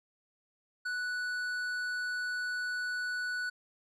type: tone with tanh clipping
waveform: sine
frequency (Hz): 1480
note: F#6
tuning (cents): 0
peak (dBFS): -34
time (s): 0.85-3.5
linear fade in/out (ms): 10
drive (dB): 10
effects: none